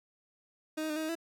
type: tone with pitch steps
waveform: 30% pulse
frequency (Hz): 311.1 / 313.5 / 303.3 / 315.9 / 313.9 / 332.1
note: D#4 / D#4 / D#4 / D#4 / D#4 / E4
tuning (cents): 0 / +13 / -44 / +26 / +15 / +13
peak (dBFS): -30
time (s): 0.77-1.154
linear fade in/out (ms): 10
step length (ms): 64
effects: none